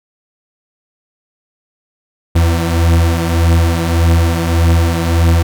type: beating tone pair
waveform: 40% pulse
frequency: 82.41 / 84.11 Hz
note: E2 / E2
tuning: 0 / +35 cents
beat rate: 1.7 Hz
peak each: -14 / -10 dBFS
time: 2.35-5.43 s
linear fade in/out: 10 ms
effects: none